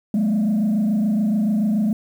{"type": "tone with frequency modulation", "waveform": "sine", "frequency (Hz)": 211.7, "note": "G#3", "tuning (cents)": 33, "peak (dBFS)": -14, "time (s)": [0.14, 1.93], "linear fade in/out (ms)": 2, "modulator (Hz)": 27, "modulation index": 0.73, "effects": ["tanh soft clip ceiling -15 dBFS", "8-bit"]}